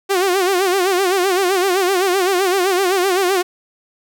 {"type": "tone with vibrato", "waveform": "sawtooth", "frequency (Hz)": 374.4, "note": "F#4", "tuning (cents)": 20, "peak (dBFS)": -10, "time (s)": [0.09, 3.43], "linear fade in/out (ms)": 20, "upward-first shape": "sine", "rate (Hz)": 7.8, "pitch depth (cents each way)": 110, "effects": []}